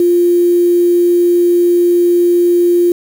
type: tone with quantisation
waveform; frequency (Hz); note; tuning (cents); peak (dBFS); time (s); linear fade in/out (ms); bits
sine; 349.2; F4; 0; -7; 0-2.92; 2; 5
effects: none